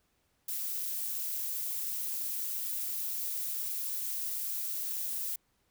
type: noise with amplitude modulation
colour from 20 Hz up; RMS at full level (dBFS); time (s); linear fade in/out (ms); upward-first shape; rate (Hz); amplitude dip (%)
violet; -33; 0.48-5.36; 5; sine; 282; 50
effects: pink hiss -74 dBFS RMS until 5.7 s